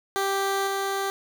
15% pulse tone with level steps, 392 Hz, G4, in tune, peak -17 / -19 dBFS, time 0.16-1.1 s, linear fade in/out 0 ms, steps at 0.67 s, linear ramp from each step 2 ms, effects none

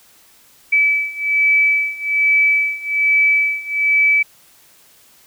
sine beating tone pair, 2300 / 2301.2 Hz, D7 / D7, -37 / -36 cents, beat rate 1.2 Hz, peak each -17 / -15 dBFS, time 0.72-4.23 s, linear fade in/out 10 ms, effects white hiss -50 dBFS RMS until 5.26 s

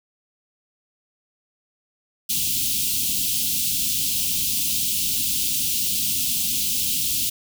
white band-stop noise, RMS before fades -23 dBFS, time 2.29-7.3 s, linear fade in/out 10 ms, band 290 to 2700 Hz, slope 48 dB/octave, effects none

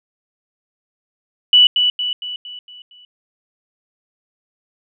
sine tone with echo, 2960 Hz, F#7, in tune, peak -6 dBFS, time 1.53-1.67 s, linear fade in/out 2 ms, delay 230 ms, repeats 6, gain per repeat -6 dB, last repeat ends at 3.05 s, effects none

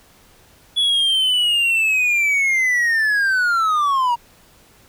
triangle linear sweep, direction down, 3410 to 932.3 Hz, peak -13 dBFS, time 0.76-4.16 s, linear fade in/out 20 ms, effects pink hiss -51 dBFS RMS until 4.88 s

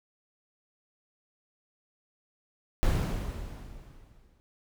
brown noise with exponential decay, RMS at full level -23 dBFS, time 2.83-4.4 s, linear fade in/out 0 ms, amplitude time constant 340 ms, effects none

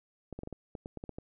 clicks, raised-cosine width 2 ms, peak -27 dBFS, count 11, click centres 0.327 / 0.39 / 0.434 / 0.474 / 0.527 / 0.752 / 0.859 / 0.973 / 1.039 / 1.093 / 1.185 s, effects none

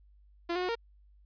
sawtooth tone with pitch steps, 342.6 / 361.4 / 364.3 / 463.4 Hz, F4 / F#4 / F#4 / A#4, -33 / -41 / -27 / -10 cents, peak -26 dBFS, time 0.49-0.754 s, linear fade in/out 10 ms, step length 66 ms, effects added 50 Hz sine -57 dBFS peak until 1.25 s + resampled to 11025 Hz

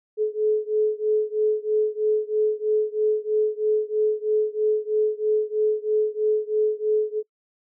sine beating tone pair, 427.2 / 430.3 Hz, G#4 / A4, +49 / -39 cents, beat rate 3.1 Hz, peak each -22 / -23 dBFS, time 0.17-7.23 s, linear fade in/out 50 ms, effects noise-tail reverb RT60 0.1 s tail -26 dB re dry

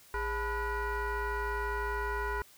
sine tone with frequency modulation, 523.3 Hz, C5, in tune, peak -29 dBFS, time 0.14-2.42 s, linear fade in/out 2 ms, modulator 467 Hz, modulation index 2.5, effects tanh soft clip ceiling -28 dBFS + white hiss -58 dBFS RMS until 2.57 s

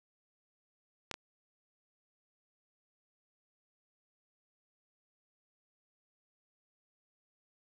clicks, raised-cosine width 0.2 ms, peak -19 / -23 dBFS, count 2, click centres 1.113 / 1.141 s, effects none

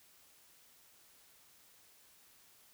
silence, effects white hiss -64 dBFS RMS until 2.73 s

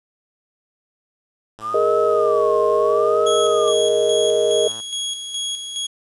5% pulse tone with pitch glide, 109 to 112.84 Hz, A2 to A2, -16 to +44 cents, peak -27 dBFS, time 1.58-4.81 s, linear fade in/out 5 ms, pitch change +60 cents, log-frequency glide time 3.59-3.89 s
sine tone with vibrato, 1174.7 Hz, D6, in tune, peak -22 dBFS, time 1.61-3.74 s, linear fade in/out 50 ms, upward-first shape sine, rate 0.72 Hz, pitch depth 170 cents each way
sine chord, Ab suspended second, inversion none, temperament equal, 415.3 / 466.2 / 622.3 Hz, Ab4 / Bb4 / Eb5, 0 / 0 / 0 cents, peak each -19 dBFS, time 1.74-4.68 s, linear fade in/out 5 ms
sawtooth tone with tremolo, 3322 Hz, G#7, in tune, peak -19 dBFS, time 3.26-5.87 s, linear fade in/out 10 ms, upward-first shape square, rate 2.4 Hz, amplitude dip 50%
effects resampled to 24000 Hz + 8-bit

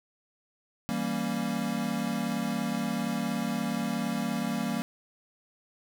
square chord, E diminished seventh, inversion none, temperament equal, 164.81 / 196 / 233.1 / 277.2 Hz, E3 / G3 / Bb3 / Db4, 0 / 0 / 0 / 0 cents, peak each -38 / -34 / -32 / -38 dBFS, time 0.89-4.82 s, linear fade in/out 0 ms, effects none

